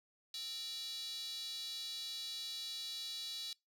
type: tone with high-pass filter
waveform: square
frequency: 261.6 Hz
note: C4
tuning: in tune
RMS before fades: -44 dBFS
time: 0.34-3.53 s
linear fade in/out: 2 ms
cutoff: 4000 Hz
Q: 6.8
effects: noise-tail reverb RT60 0.2 s tail -24 dB re dry